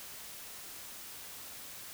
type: silence
effects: white hiss -47 dBFS RMS until 1.93 s